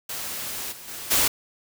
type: noise with level steps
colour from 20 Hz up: white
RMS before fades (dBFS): -32 / -42 / -36 / -20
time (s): 0.09-1.28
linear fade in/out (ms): 5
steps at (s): 0.71 / 0.87 / 1.1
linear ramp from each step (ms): 20
effects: none